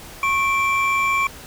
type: tone pair together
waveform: triangle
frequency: 1094 / 2342 Hz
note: C#6 / D7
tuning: -23 / -5 cents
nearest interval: octave + minor second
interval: 1318 cents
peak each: -18 dBFS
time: 0.23-1.27 s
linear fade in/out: 2 ms
effects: pink hiss -39 dBFS RMS until 1.46 s